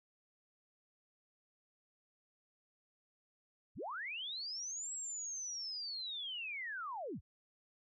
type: linear two-way sweep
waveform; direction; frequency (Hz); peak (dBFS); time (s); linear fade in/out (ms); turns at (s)
sine; up then down; 31.45 to 7760 to 31.45; -40; 3.75-7.21; 50; 4.93
effects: none